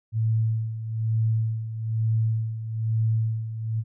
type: tone with tremolo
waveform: sine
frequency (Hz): 111.5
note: A2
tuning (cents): +23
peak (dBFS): -19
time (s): 0.12-3.84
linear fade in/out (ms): 50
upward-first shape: sine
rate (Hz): 1.1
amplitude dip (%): 70
effects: none